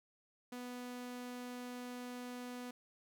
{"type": "tone", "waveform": "sawtooth", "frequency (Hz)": 246.9, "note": "B3", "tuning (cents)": 0, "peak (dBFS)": -40, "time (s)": [0.52, 2.71], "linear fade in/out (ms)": 5, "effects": []}